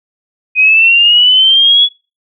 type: linear sweep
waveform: sine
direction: up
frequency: 2493 to 3398 Hz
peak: -4 dBFS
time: 0.55-1.89 s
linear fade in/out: 50 ms
effects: noise-tail reverb RT60 0.3 s tail -25 dB re dry